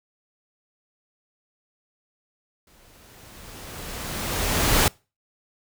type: noise with exponential growth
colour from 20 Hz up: pink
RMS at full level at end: -17 dBFS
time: 2.67-4.88 s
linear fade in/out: 2 ms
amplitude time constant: 480 ms
effects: noise-tail reverb RT60 0.3 s tail -25 dB re dry